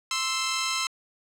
10% pulse tone pair together, 1046.5 / 1318.5 Hz, C6 / E6, 0 / 0 cents, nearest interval major third, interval 400 cents, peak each -20 dBFS, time 0.11-0.87 s, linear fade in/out 2 ms, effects low-pass 10000 Hz 12 dB/octave

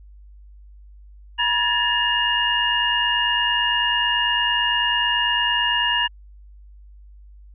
sine tone cluster, 962 / 1696 / 1805 / 2838 Hz, B5 / G#6 / A6 / F7, -46 / +36 / +44 / +27 cents, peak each -24 / -25 / -27 / -20 dBFS, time 1.38-6.08 s, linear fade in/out 20 ms, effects added 50 Hz sine -42 dBFS peak until 7.54 s

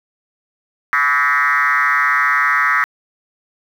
sine tone with frequency modulation, 1569 Hz, G6, 1 cent sharp, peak -11 dBFS, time 0.93-2.84 s, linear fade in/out 0 ms, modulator 141 Hz, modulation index 3.2, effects tanh soft clip ceiling -7 dBFS + 7-bit

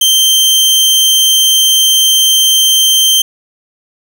sawtooth tone, 3136 Hz, G7, in tune, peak -3 dBFS, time 0.01-3.22 s, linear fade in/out 5 ms, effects none

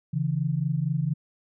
sine tone pair together, 138.59 / 162.84 Hz, C#3 / E3, 0 / -21 cents, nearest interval minor third, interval 279 cents, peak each -26 dBFS, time 0.13-1.14 s, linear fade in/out 10 ms, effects none

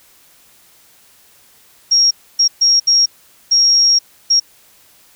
sine tone bursts at uneven times, 5588 Hz, F8, in tune, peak -8 dBFS, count 6, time 1.91-2.11 / 2.39-2.48 / 2.61-2.8 / 2.87-3.06 / 3.51-3.99 / 4.3-4.4 s, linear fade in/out 10 ms, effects white hiss -49 dBFS RMS until 5.15 s

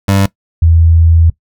25% pulse / sine tone pair in turn, 98.1 / 82.49 Hz, G2 / E2, +2 / +2 cents, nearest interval minor third, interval 300 cents, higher first, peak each -4 dBFS, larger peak neither, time 0.08-0.26 / 0.62-1.3 s, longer second, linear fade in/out 5 ms, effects noise-tail reverb RT60 0.1 s tail -19 dB re dry

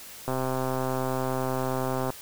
click train, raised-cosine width 1 ms, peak -15 dBFS, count 238, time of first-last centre 0.28-2.103 s, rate 130 Hz, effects white hiss -44 dBFS RMS until 2.21 s

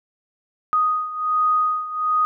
sine beating tone pair, 1244.5 / 1245.8 Hz, D#6 / D#6, 0 / +2 cents, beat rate 1.3 Hz, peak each -19 / -23 dBFS, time 0.73-2.25 s, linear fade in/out 0 ms, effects none

